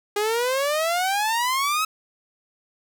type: exponential sweep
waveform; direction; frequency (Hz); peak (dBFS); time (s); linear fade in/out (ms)
sawtooth; up; 406.5 to 1299; -17; 0.16-1.85; 5
effects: none